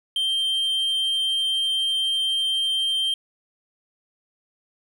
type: tone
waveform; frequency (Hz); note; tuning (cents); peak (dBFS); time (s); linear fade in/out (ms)
triangle; 3152; G7; +9; -19; 0.16-3.14; 2
effects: none